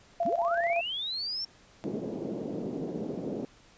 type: tone with tremolo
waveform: sine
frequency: 683 Hz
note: F5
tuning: 39 cents flat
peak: -24 dBFS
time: 0.2-0.81 s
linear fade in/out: 5 ms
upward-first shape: square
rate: 16 Hz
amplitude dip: 40%
type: linear sweep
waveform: sine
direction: up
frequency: 162.3 to 5500 Hz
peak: -31 dBFS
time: 0.25-1.45 s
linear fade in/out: 5 ms
type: band-pass noise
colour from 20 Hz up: pink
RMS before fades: -35 dBFS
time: 1.84-3.45 s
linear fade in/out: 0 ms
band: 180 to 510 Hz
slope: 24 dB/octave
effects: pink hiss -58 dBFS RMS until 3.77 s + resampled to 16000 Hz